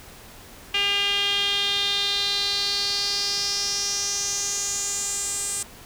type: tone with band-pass filter sweep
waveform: sawtooth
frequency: 402.4 Hz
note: G4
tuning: 45 cents sharp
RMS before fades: -25 dBFS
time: 0.74-5.63 s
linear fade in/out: 5 ms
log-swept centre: 2800 to 8300 Hz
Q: 5.5
effects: pink hiss -45 dBFS RMS until 5.85 s